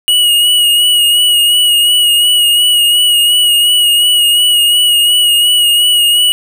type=tone with vibrato; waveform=square; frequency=2900 Hz; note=F#7; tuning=35 cents flat; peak=-7 dBFS; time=0.08-6.32 s; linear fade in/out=0 ms; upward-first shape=sine; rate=2.8 Hz; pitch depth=32 cents each way; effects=8-bit